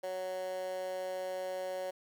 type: tone with high-pass filter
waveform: 15% pulse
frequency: 185.5 Hz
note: F#3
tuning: 5 cents sharp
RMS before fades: -38 dBFS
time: 0.03-1.91 s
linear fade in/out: 10 ms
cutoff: 540 Hz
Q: 3.9
effects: 11-bit